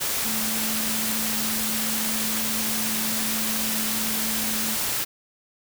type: tone in noise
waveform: sine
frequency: 219.4 Hz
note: A3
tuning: 5 cents flat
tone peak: -31 dBFS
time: 0.24-4.76 s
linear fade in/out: 20 ms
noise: white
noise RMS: -26 dBFS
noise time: 0-5.05 s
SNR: -8 dB
effects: none